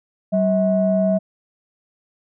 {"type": "tone pair together", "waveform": "sine", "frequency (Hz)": [191.4, 643.8], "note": ["G3", "E5"], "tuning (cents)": [-41, -41], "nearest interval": "octave + major sixth", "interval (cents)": 2100, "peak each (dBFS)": -17, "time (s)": [0.32, 1.19], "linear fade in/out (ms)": 20, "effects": ["tanh soft clip ceiling -7 dBFS"]}